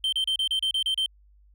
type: tone bursts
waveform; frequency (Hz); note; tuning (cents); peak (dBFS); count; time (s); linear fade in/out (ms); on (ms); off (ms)
triangle; 3122; G7; -8; -21; 9; 0.04-1.061; 2; 85; 32
effects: added 50 Hz sine -54 dBFS peak until 1.54 s